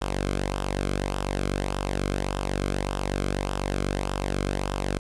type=tone with flanger; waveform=sawtooth; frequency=48.1 Hz; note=G1; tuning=32 cents flat; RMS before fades=-28 dBFS; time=0.01-4.99 s; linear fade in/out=10 ms; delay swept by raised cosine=0.46 to 1.11 ms; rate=1.7 Hz; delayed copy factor=-0.6; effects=resampled to 24000 Hz + 8-bit